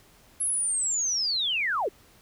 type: linear sweep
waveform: sine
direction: down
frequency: 11060 to 322.4 Hz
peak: -24 dBFS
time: 0.4-1.89 s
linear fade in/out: 10 ms
effects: pink hiss -57 dBFS RMS until 2.21 s

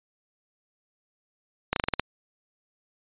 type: slowing click train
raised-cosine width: 0.3 ms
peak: -7 dBFS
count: 7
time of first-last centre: 1.73-1.996 s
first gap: 32 ms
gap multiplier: 1.13
effects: resampled to 8000 Hz

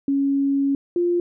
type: tone pair in turn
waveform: sine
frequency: 277.2 / 349.3 Hz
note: C#4 / F4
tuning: 0 / 0 cents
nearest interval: major third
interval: 400 cents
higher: second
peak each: -17 dBFS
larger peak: neither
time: 0.08-0.75 / 0.96-1.2 s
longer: first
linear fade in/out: 2 ms
effects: none

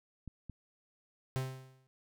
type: clicks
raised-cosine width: 5 ms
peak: -32 dBFS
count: 2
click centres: 0.277 / 0.497 s
type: tone with exponential decay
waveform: 45% pulse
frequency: 131.1 Hz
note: C3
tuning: 4 cents sharp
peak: -30 dBFS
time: 1.36-1.87 s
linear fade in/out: 0 ms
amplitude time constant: 110 ms
effects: none

